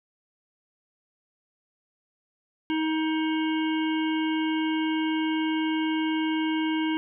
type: harmonic tone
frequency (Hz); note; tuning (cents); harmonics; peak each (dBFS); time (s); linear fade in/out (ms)
315.6; D#4; +25; 1 / 3 / 5 / 7 / 9 / 10; -24 / -34 / -38 / -37 / -38 / -42; 2.7-6.97; 0
effects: none